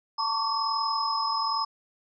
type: tone cluster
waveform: sine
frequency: 898 / 1112 / 1153 / 5110 Hz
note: A5 / C#6 / D6 / D#8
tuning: +35 / +5 / -32 / +45 cents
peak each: -30 / -30 / -32 / -30 dBFS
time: 0.18-1.65 s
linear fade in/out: 10 ms
effects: none